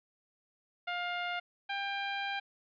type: tone pair in turn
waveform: 15% pulse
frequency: 706 / 795.9 Hz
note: F5 / G5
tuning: +19 / +26 cents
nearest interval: major second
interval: 207 cents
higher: second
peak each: -27 dBFS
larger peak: neither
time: 0.87-1.4 / 1.69-2.4 s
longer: second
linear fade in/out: 10 ms
effects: resampled to 11025 Hz